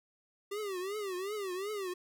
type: tone with vibrato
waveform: square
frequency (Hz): 392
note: G4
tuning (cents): 0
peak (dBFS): -36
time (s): 0.51-1.94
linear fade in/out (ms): 10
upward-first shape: triangle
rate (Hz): 2.7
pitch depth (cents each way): 180
effects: none